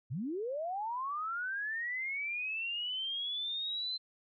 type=linear sweep; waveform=sine; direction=up; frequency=103.83 to 4097 Hz; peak=-34 dBFS; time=0.1-3.98 s; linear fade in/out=20 ms; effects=none